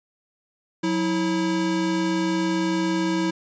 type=tone pair together; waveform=square; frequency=182.7 / 325.3 Hz; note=F#3 / E4; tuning=-22 / -23 cents; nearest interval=minor seventh; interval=999 cents; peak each=-27 / -23 dBFS; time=0.83-3.31 s; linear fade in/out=10 ms; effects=resampled to 16000 Hz